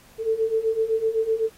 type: beating tone pair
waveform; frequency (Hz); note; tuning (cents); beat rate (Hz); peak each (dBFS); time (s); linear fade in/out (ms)
sine; 440 / 447.9; A4 / A4; 0 / +31; 7.9; -25 / -22; 0.18-1.5; 50
effects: pink hiss -53 dBFS RMS until 1.57 s + AAC 48 kbps